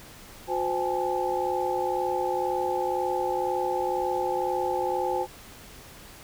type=tone cluster; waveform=sine; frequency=360.8 / 514 / 802 / 864 Hz; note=F#4 / C5 / G5 / A5; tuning=-44 / -31 / +39 / -32 cents; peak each=-30 dBFS; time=0.47-5.27 s; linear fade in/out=50 ms; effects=pink hiss -47 dBFS RMS until 6.23 s